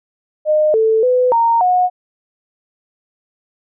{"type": "tone with pitch steps", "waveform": "sine", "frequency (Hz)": [612, 442.5, 502, 925, 727], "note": ["D#5", "A4", "B4", "A#5", "F#5"], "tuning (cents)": [-29, 10, 28, -14, -31], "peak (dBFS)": -10, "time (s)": [0.45, 1.9], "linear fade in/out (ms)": 50, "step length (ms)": 290, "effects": []}